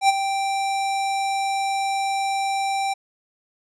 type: tone with ADSR envelope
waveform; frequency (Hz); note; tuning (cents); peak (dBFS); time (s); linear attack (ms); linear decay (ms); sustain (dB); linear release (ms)
square; 784; G5; 0; -12; 0.01-2.94; 79; 24; -10; 12
effects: resampled to 22050 Hz